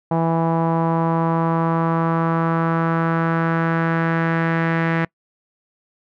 sawtooth tone with low-pass filter sweep, 164.81 Hz, E3, in tune, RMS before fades -19 dBFS, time 0.11-5.05 s, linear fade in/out 5 ms, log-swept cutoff 860 to 1900 Hz, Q 2.9, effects noise-tail reverb RT60 0.1 s tail -25 dB re dry

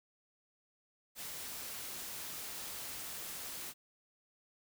white noise, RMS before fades -44 dBFS, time 1.15-3.74 s, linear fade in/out 50 ms, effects none

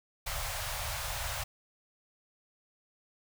pink band-stop noise, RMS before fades -36 dBFS, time 0.26-1.44 s, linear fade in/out 10 ms, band 130 to 560 Hz, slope 48 dB/octave, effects none

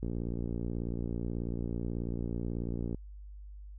click train, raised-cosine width 3 ms, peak -23 dBFS, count 171, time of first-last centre 0.03-2.946 s, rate 58.3 Hz, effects added 50 Hz sine -44 dBFS peak until 3.78 s

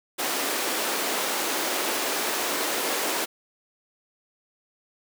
pink high-pass noise, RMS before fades -27 dBFS, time 0.18-3.26 s, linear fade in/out 20 ms, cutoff 300 Hz, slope 24 dB/octave, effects none

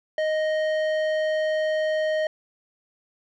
square tone with low-pass filter, 622.3 Hz, D#5, in tune, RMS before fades -24 dBFS, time 0.18-2.27 s, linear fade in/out 2 ms, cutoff 2700 Hz, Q 0.74, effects none

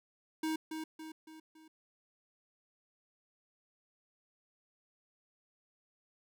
square tone with echo, 316 Hz, D#4, 27 cents sharp, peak -33 dBFS, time 0.43-0.56 s, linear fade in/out 5 ms, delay 280 ms, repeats 4, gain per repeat -6 dB, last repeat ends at 1.68 s, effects none

